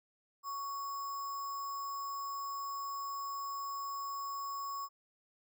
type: tone with sample-and-hold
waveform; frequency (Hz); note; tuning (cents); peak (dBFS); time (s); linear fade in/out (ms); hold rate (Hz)
sine; 1116; C#6; +11; -37; 0.43-4.89; 50; 6300
effects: none